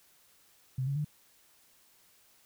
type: tone with pitch steps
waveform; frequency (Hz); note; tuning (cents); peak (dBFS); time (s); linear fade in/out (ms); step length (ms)
sine; 130 / 139.33 / 149.33; C3 / C#3 / D3; -11 / +9 / +29; -29; 0.78-1.047; 5; 89
effects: white hiss -64 dBFS RMS until 2.45 s